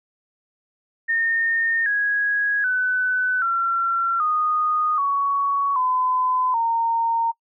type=tone with pitch steps; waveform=sine; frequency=1829 / 1657.9 / 1502.9 / 1362.3 / 1234.9 / 1119.4 / 1014.7 / 919.8 Hz; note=A#6 / G#6 / F#6 / F6 / D#6 / C#6 / B5 / A#5; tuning=-33 / -3 / +27 / -43 / -13 / +17 / +47 / -23 cents; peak=-18 dBFS; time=1.08-7.32 s; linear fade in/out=20 ms; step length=780 ms; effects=noise-tail reverb RT60 0.1 s tail -24 dB re dry